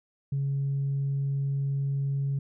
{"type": "tone", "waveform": "sine", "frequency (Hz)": 138.59, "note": "C#3", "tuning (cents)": 0, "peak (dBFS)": -24, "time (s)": [0.32, 2.39], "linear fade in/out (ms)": 5, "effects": ["tanh soft clip ceiling -22 dBFS"]}